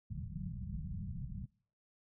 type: low-pass noise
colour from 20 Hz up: white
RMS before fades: -42 dBFS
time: 0.1-1.46 s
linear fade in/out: 10 ms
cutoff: 200 Hz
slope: 96 dB/octave
effects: noise-tail reverb RT60 0.5 s tail -25 dB re dry